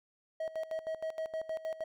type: tone with tremolo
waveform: triangle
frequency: 639 Hz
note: D#5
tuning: 46 cents sharp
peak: -31 dBFS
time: 0.4-1.84 s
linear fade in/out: 5 ms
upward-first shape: square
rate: 6.4 Hz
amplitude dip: 80%
effects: none